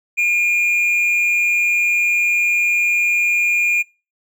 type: tone with amplitude modulation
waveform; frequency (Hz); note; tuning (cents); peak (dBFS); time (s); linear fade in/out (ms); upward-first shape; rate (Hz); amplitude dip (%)
triangle; 2420; D#7; -49; -10; 0.17-3.83; 20; sine; 180; 45
effects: noise-tail reverb RT60 0.3 s tail -24 dB re dry